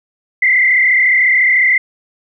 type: tone with frequency modulation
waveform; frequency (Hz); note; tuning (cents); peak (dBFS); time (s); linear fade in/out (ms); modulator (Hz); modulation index
sine; 2049; C7; -37; -8; 0.42-1.78; 5; 34.1; 2.4
effects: none